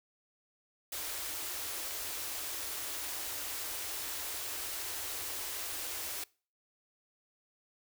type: band-stop noise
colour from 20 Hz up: white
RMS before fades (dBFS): -39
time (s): 0.92-6.24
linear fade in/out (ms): 5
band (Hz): 110 to 270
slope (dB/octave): 96
effects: noise-tail reverb RT60 0.4 s tail -24 dB re dry